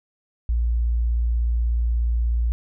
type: tone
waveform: sine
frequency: 58.27 Hz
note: A#1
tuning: in tune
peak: -18 dBFS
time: 0.49-2.52 s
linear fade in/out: 0 ms
effects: none